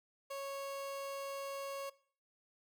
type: tone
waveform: 30% pulse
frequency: 552 Hz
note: C#5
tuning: 7 cents flat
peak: -38 dBFS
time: 0.3-1.9 s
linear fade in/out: 10 ms
effects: noise-tail reverb RT60 0.5 s tail -19 dB re dry

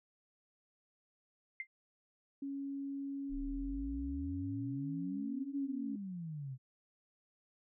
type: tone with exponential decay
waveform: sine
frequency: 2093 Hz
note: C7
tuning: in tune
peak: -34 dBFS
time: 1.6-1.67 s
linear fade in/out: 2 ms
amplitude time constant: 15 ms
type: tone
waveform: sine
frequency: 277.2 Hz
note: C#4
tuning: in tune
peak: -38 dBFS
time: 2.42-5.96 s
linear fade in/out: 5 ms
type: exponential two-way sweep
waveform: sine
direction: up then down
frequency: 30.59 to 291.7 to 126.1 Hz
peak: -40 dBFS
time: 3.29-6.58 s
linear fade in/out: 50 ms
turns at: 5.54 s
effects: none

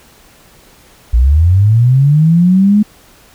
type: linear sweep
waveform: sine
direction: up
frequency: 55 to 213 Hz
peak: -5 dBFS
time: 1.13-2.83 s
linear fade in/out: 10 ms
effects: pink hiss -44 dBFS RMS until 3.34 s

